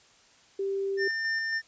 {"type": "tone", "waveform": "sine", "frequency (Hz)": 392, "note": "G4", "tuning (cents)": 0, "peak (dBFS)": -27, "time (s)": [0.59, 1.08], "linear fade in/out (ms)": 5}
{"type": "tone with tremolo", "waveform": "square", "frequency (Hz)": 1800, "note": "A6", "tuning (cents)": 39, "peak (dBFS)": -27, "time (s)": [0.97, 1.62], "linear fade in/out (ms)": 50, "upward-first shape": "square", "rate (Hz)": 3.6, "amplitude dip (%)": 25}
{"effects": ["white hiss -59 dBFS RMS until 1.67 s", "resampled to 16000 Hz"]}